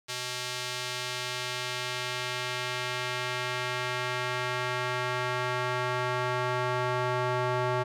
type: tone with band-pass filter sweep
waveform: square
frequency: 124.9 Hz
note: B2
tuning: 20 cents sharp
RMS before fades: -31 dBFS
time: 0.08-7.84 s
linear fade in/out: 20 ms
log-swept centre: 4700 to 910 Hz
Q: 0.82
effects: none